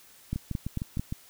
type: two click trains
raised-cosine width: 5 ms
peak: -19 / -17 dBFS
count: 6 / 4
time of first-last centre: 0.36-1.125 / 0.33-0.995 s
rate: 6.54 / 4.51 Hz
effects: white hiss -55 dBFS RMS until 1.29 s